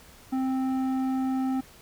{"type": "tone with low-pass filter", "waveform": "square", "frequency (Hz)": 262.3, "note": "C4", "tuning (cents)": 4, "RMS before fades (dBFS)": -27, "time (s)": [0.32, 1.61], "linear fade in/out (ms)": 10, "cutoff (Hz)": 910, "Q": 0.8, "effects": ["pink hiss -52 dBFS RMS until 1.81 s"]}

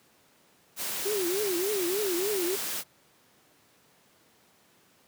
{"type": "noise", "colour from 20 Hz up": "white", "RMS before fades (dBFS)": -33, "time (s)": [0.76, 2.84], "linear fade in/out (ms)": 50}
{"type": "tone with vibrato", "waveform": "sine", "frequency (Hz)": 381.7, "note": "G4", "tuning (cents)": -46, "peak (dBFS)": -27, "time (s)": [1.05, 2.56], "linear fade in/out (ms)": 10, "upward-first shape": "triangle", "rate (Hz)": 3.4, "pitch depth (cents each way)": 230}
{"effects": ["pink hiss -62 dBFS RMS until 5.07 s", "high-pass 150 Hz 12 dB/octave"]}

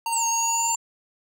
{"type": "tone with tremolo", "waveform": "square", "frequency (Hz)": 921, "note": "A#5", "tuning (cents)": -21, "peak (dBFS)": -24, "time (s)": [0.06, 0.75], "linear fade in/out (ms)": 2, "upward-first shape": "triangle", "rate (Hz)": 19, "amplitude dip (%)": 25}
{"type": "linear two-way sweep", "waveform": "sine", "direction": "down then up", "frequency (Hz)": [8372, 6450, 7280], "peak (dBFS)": -23, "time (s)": [0.12, 0.76], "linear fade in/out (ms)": 10, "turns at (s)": 0.26}
{"effects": []}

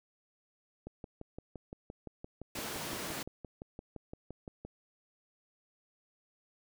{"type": "click train", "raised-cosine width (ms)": 2, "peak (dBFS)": -30, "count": 23, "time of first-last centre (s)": [0.87, 4.65], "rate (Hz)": 5.82}
{"type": "high-pass noise", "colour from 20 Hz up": "pink", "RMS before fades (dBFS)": -40, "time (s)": [2.55, 3.23], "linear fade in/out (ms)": 5, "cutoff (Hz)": 160, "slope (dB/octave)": 12}
{"effects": []}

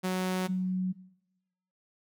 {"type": "tone pair in turn", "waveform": ["sawtooth", "sine"], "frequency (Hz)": [185, 185], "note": ["F#3", "F#3"], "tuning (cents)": [0, 0], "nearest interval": "unison", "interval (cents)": 0, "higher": "neither", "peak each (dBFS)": [-24, -27], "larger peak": "first", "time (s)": [[0.03, 0.48], [0.48, 0.93]], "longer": "neither", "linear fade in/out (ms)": 20, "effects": ["noise-tail reverb RT60 0.9 s tail -20 dB re dry"]}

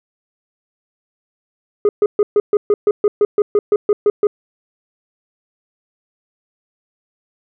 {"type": "tone bursts", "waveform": "sine", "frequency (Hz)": 414.2, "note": "G#4", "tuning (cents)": -5, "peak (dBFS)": -6, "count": 15, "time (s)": [1.85, 4.27], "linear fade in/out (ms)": 2, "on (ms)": 40, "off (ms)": 130, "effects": ["tanh soft clip ceiling -8 dBFS"]}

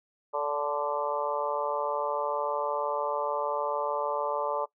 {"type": "harmonic tone with a mistuned harmonic", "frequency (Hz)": 146.6, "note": "D3", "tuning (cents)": -3, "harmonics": [3, 4, 5, 6, 7, 8], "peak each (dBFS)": [-35, -31, -42, -33, -35, -36], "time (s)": [0.33, 4.66], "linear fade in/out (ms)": 20, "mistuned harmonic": 4, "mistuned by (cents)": -20, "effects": ["noise-tail reverb RT60 0.1 s tail -19 dB re dry"]}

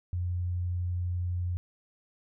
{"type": "tone", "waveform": "sine", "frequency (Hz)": 88.8, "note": "F2", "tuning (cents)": 29, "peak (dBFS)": -28, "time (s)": [0.13, 1.57], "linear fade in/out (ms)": 0, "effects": []}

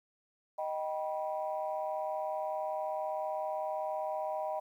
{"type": "chord", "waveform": "sine", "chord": "Eb augmented", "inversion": "none", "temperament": "just", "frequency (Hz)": [622.3, 777.8, 972.3], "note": ["Eb5", "G5", "B5"], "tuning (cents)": [0, -14, -27], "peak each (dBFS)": [-35, -37, -40], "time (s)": [0.58, 4.6], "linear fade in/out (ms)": 10, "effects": ["tanh soft clip ceiling -24 dBFS", "11-bit"]}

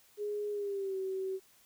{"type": "tone with pitch glide", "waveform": "sine", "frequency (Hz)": [415.3, 380.8], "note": ["G#4", "F#4"], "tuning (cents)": [0, 50], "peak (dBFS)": -33, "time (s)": [0.17, 1.4], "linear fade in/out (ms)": 50, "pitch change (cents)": -150, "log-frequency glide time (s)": [0.51, 0.97], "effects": ["white hiss -64 dBFS RMS until 1.65 s"]}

